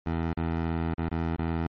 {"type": "tone with dropouts", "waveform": "15% pulse", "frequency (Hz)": 82.41, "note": "E2", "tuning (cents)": 0, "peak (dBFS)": -20, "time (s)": [0.06, 1.67], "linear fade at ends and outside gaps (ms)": 5, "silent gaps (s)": [[0.332, 0.372], [0.942, 0.981], [1.092, 1.114], [1.362, 1.384]], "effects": ["low-pass 2000 Hz 12 dB/octave", "MP3 32 kbps"]}